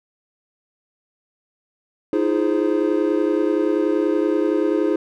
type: chord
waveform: triangle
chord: F minor seventh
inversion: third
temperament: equal with one note detuned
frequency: 311.1 / 341.6 / 415.3 / 523.3 Hz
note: Eb4 / F4 / Ab4 / C5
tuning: 0 / -38 / 0 / 0 cents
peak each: -19 / -20 / -20 / -24 dBFS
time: 2.13-4.96 s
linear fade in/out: 2 ms
effects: none